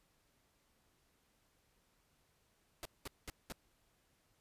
pink noise bursts, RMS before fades -45 dBFS, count 4, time 2.83-3.522 s, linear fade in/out 0 ms, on 23 ms, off 200 ms, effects pink hiss -75 dBFS RMS until 4.4 s + resampled to 32000 Hz

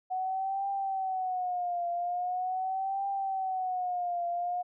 sine tone with vibrato, 740 Hz, F#5, in tune, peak -29 dBFS, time 0.1-4.63 s, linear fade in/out 20 ms, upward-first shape triangle, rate 0.42 Hz, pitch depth 120 cents each way, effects none

